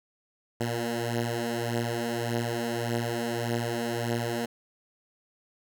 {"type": "beating tone pair", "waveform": "10% pulse", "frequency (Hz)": [116.54, 118.24], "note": ["A#2", "A#2"], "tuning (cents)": [0, 25], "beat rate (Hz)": 1.7, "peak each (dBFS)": [-25, -21], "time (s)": [0.6, 4.46], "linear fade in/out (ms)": 10, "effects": []}